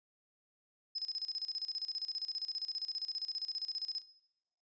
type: tone with tremolo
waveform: sine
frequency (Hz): 5100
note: D#8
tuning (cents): +42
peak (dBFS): -34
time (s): 0.95-4.02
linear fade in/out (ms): 10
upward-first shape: square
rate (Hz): 15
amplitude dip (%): 80
effects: noise-tail reverb RT60 0.9 s tail -20 dB re dry + resampled to 16000 Hz

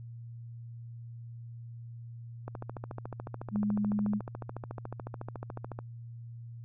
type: click train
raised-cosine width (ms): 1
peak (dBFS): -25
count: 47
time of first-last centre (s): 2.48-5.789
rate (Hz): 13.9
type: tone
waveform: sine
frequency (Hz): 207.5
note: G#3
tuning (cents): -1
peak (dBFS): -27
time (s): 3.51-4.21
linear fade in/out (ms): 50
effects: added 117 Hz sine -42 dBFS peak until 6.64 s

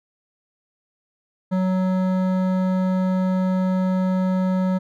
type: tone with hard clipping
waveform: triangle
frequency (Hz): 186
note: F#3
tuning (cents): +9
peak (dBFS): -20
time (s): 1.51-4.79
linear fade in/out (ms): 20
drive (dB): 17
effects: none

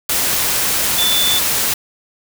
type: tone in noise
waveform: sine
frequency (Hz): 3506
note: A7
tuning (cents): -7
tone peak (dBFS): -15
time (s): 0.98-1.39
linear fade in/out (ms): 5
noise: white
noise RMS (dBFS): -17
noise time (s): 0.09-1.74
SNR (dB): -1
effects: none

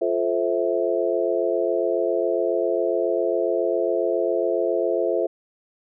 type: chord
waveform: sine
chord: F major seventh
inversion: none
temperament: just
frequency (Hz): 349.2 / 436.5 / 523.8 / 654.8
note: F4 / A4 / C5 / E5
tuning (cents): 0 / -14 / +2 / -12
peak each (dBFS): -25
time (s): 0.01-5.27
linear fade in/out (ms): 10
effects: none

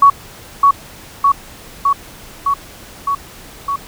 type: tone with echo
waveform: sine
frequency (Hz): 1120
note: C#6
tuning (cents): +18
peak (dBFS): -3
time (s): 0.02-0.1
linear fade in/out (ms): 5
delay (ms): 610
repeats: 6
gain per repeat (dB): -2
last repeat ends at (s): 3.76
effects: pink hiss -37 dBFS RMS until 3.87 s

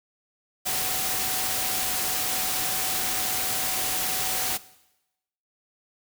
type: tone in noise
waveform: sine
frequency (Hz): 750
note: F#5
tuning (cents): +23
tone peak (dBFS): -37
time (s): 0.65-4.58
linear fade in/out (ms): 20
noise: white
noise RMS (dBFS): -27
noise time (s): 0.65-4.58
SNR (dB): -13
effects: noise-tail reverb RT60 0.9 s tail -18 dB re dry

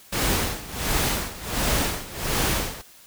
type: noise with tremolo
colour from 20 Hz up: pink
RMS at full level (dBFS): -22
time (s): 0.12-2.82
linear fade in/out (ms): 10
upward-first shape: sine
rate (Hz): 1.4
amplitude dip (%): 85
effects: white hiss -50 dBFS RMS until 3.06 s

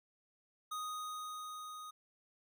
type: tone with level ramp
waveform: square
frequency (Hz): 1244.5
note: D#6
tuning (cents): 0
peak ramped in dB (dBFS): -39 to -47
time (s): 0.71-1.91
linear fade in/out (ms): 10
effects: none

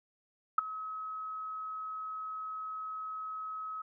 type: tone with ADSR envelope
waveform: sine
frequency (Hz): 1280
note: D#6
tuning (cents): +49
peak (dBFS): -18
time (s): 0.58-3.82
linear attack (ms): 5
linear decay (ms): 11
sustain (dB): -19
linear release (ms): 7
effects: none

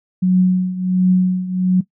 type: tone with tremolo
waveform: sine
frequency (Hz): 183.8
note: F#3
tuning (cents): -11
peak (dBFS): -8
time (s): 0.22-1.81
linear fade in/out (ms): 10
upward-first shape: triangle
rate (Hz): 1.4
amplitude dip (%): 80
effects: noise-tail reverb RT60 0.1 s tail -17 dB re dry

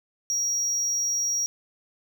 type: tone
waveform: triangle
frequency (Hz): 5680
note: F8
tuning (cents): +28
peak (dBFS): -22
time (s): 0.3-1.46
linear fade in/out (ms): 0
effects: none

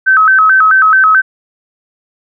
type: tone with vibrato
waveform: sine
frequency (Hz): 1405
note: F6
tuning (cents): +10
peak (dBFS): -4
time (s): 0.06-1.22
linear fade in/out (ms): 20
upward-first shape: square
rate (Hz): 4.6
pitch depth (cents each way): 160
effects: none

